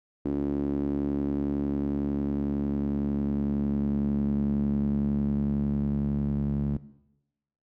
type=tone with band-pass filter sweep; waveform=sawtooth; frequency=71 Hz; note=C#2; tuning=42 cents sharp; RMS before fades=-27 dBFS; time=0.25-6.77 s; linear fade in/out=5 ms; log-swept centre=300 to 180 Hz; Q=3.9; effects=noise-tail reverb RT60 0.9 s tail -17 dB re dry